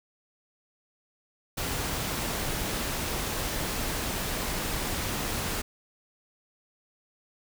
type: noise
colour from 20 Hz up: pink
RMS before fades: -31 dBFS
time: 1.57-5.62 s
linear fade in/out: 10 ms
effects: none